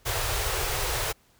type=band-stop noise; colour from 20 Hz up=pink; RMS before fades=-28 dBFS; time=0.05-1.13 s; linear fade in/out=20 ms; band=130 to 370 Hz; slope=48 dB/octave; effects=pink hiss -62 dBFS RMS until 1.39 s

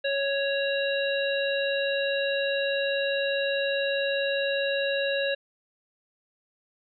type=harmonic tone; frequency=554.4 Hz; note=C#5; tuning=in tune; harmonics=1 / 3 / 5 / 7; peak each=-26 / -31 / -33 / -34 dBFS; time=0.04-5.35 s; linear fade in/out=10 ms; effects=none

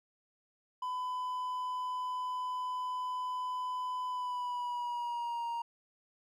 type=tone with pitch glide; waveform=triangle; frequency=1004 to 936.8 Hz; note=B5 to A#5; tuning=+28 to +8 cents; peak=-32 dBFS; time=0.82-5.62 s; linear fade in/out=5 ms; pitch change=-120 cents; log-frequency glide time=4.07-5.46 s; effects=none

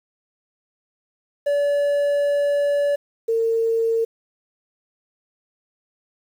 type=tone pair in turn; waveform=triangle / sine; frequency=574 / 454.6 Hz; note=D5 / A#4; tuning=-40 / -43 cents; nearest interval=major third; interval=403 cents; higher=first; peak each=-15 / -17 dBFS; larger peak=first; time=1.46-2.96 / 3.28-4.05 s; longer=first; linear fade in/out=10 ms; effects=8-bit

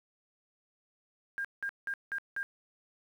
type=tone bursts; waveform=sine; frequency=1607 Hz; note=G6; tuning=43 cents sharp; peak=-32 dBFS; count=5; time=1.38-2.43 s; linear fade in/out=0 ms; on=66 ms; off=180 ms; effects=10-bit

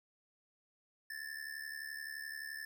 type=ring-modulated tone; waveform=square; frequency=1760 Hz; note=A6; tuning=in tune; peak=-40 dBFS; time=1.1-2.65 s; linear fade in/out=0 ms; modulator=35.8 Hz; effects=none

